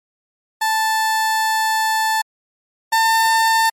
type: tone pair in turn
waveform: 30% pulse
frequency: 880 / 898 Hz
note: A5 / A5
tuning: 0 / +35 cents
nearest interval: unison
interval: 35 cents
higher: second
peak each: -13 / -10 dBFS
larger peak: second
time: 0.61-2.22 / 2.92-3.7 s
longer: first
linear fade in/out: 10 ms
effects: MP3 64 kbps